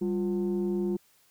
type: tone pair together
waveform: sine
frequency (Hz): 196 / 352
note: G3 / F4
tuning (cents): 0 / +14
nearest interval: minor seventh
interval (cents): 1014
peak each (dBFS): -27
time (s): 0.01-0.97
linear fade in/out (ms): 10
effects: tanh soft clip ceiling -22 dBFS + white hiss -64 dBFS RMS until 1.3 s